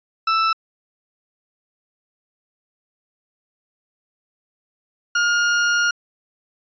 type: tone pair in turn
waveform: 40% pulse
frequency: 1322 / 1418.9 Hz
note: E6 / F6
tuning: +5 / +27 cents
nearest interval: minor second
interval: 122 cents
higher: second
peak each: -15 dBFS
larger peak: neither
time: 0.27-0.53 / 5.15-5.91 s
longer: second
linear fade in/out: 5 ms
effects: resampled to 16000 Hz